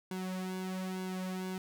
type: tone with flanger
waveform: sawtooth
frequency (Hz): 186.2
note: F#3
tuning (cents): +11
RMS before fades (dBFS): -38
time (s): 0.11-1.58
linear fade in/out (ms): 2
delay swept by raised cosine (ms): 1.6 to 3.8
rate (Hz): 1.1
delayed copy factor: -0.8
effects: none